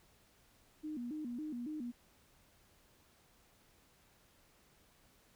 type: tone with vibrato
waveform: sine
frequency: 271.7 Hz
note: C#4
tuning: 35 cents flat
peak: -39 dBFS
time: 0.83-1.92 s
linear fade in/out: 20 ms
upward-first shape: square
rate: 3.6 Hz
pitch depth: 210 cents each way
effects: pink hiss -68 dBFS RMS until 5.35 s